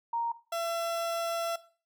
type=tone pair in turn; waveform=sine / 30% pulse; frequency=932.3 / 673.4 Hz; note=A#5 / E5; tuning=0 / +37 cents; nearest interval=tritone; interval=563 cents; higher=first; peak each=-28 dBFS; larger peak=neither; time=0.13-0.32 / 0.52-1.56 s; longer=second; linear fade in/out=5 ms; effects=noise-tail reverb RT60 0.4 s tail -17 dB re dry